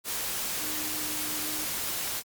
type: tone in noise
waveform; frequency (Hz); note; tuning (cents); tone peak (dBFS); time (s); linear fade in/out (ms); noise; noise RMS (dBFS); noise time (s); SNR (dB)
sine; 306.1; D#4; -28; -41; 0.58-1.67; 50; white; -32; 0.04-2.23; -12
effects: Opus 48 kbps